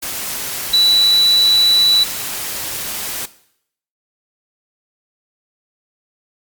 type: tone in noise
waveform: sine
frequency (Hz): 3951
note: B7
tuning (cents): 0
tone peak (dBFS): -8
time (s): 0.73-2.04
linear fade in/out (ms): 10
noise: white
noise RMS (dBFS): -24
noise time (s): 0.02-3.26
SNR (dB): +13
effects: noise-tail reverb RT60 0.7 s tail -17 dB re dry + MP3 96 kbps

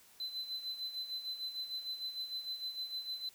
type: tone with tremolo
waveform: triangle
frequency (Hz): 4037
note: B7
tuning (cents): +37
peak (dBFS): -34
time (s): 0.2-3.29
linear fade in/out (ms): 2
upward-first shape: sine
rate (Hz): 6.6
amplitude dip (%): 70
effects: tanh soft clip ceiling -31 dBFS + white hiss -62 dBFS RMS until 3.34 s

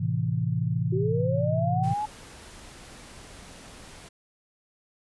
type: chord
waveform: sine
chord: A minor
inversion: none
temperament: equal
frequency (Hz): 110 / 130.81 / 164.81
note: A2 / C3 / E3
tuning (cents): 0 / 0 / 0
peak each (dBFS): -28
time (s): 0-1.94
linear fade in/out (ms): 10
type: linear sweep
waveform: sine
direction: up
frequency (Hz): 361.2 to 861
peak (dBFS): -26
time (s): 0.92-2.06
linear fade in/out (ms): 10
type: noise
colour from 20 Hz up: pink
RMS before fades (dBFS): -46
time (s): 1.83-4.09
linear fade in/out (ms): 10
effects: resampled to 24000 Hz

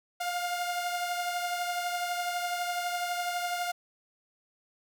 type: beating tone pair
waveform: sawtooth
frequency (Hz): 705 / 717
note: F5 / F5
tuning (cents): +16 / +45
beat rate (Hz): 12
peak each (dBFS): -27 / -34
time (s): 0.2-3.72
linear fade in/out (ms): 10
effects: none

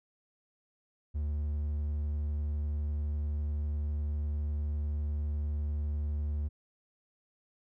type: tone with vibrato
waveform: triangle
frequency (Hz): 74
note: D2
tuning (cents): +14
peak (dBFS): -28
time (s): 1.14-6.49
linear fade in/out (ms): 20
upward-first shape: square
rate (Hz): 20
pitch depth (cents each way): 33
effects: none

